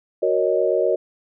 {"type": "chord", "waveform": "sine", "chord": "D# minor seventh", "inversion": "first", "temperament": "equal", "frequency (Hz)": [370, 466.2, 554.4, 622.3], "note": ["F#4", "A#4", "C#5", "D#5"], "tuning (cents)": [0, 0, 0, 0], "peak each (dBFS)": -22, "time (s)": [0.22, 0.96], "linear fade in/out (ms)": 10, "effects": []}